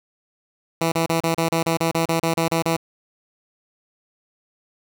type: tone bursts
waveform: 10% pulse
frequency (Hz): 164.81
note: E3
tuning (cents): 0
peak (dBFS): -10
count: 14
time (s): 0.81-2.766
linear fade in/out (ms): 5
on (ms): 110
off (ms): 32
effects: none